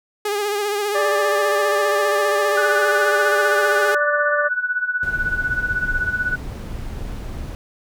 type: tone with vibrato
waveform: sawtooth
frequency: 411.7 Hz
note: G#4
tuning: 15 cents flat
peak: -16 dBFS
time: 0.25-3.95 s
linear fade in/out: 5 ms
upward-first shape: triangle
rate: 15 Hz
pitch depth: 55 cents each way
type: harmonic tone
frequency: 587.3 Hz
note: D5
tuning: in tune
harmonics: 1 / 2 / 3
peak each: -20 / -23 / -25 dBFS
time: 0.94-4.49 s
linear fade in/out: 20 ms
type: tone with tremolo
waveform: sine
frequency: 1480 Hz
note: F#6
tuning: in tune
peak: -16 dBFS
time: 2.57-6.36 s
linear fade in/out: 5 ms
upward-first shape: sine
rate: 16 Hz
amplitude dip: 75%
type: noise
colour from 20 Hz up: brown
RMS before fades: -29 dBFS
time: 5.03-7.55 s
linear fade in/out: 0 ms
effects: none